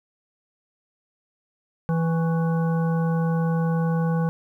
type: harmonic tone with a mistuned harmonic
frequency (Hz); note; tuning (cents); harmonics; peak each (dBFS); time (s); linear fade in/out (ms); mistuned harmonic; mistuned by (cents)
164.81; E3; 0; 1 / 3 / 5 / 7 / 9; -20 / -30 / -34 / -37 / -39; 1.89-4.29; 0; 7; -66
effects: 10-bit